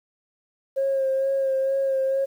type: tone with vibrato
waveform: sine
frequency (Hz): 538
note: C5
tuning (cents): +48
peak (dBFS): -19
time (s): 0.76-2.26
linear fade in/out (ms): 20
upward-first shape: sine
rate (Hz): 2.2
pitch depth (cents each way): 22
effects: tanh soft clip ceiling -16 dBFS + 9-bit